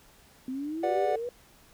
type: exponential sweep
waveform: sine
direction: up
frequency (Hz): 252.7 to 496.4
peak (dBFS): -31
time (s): 0.48-1.29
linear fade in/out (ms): 2
type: chord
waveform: triangle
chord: G major seventh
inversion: none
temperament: just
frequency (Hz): 392 / 490 / 588 / 735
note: G4 / B4 / D5 / F#5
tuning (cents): 0 / -14 / +2 / -12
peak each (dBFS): -33 / -32 / -27 / -27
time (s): 0.83-1.16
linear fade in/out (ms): 5
effects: pink hiss -58 dBFS RMS until 1.73 s